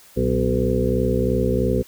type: harmonic tone with a mistuned harmonic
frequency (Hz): 63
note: B1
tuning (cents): +35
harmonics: 1 / 2 / 3 / 4 / 6 / 7 / 8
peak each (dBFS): -25 / -25 / -25 / -25 / -25 / -25 / -25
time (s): 0.16-1.83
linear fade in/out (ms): 20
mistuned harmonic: 2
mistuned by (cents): -99
effects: white hiss -49 dBFS RMS until 1.87 s